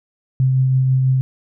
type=tone with tremolo; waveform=sine; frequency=130.81 Hz; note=C3; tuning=in tune; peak=-11 dBFS; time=0.4-1.21 s; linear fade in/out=0 ms; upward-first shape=triangle; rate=6.1 Hz; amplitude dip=25%; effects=none